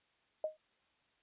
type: tone with exponential decay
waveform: sine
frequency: 622.3 Hz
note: D#5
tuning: in tune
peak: -29 dBFS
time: 0.44-0.57 s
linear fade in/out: 2 ms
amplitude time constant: 28 ms
effects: white hiss -74 dBFS RMS until 1.22 s + resampled to 8000 Hz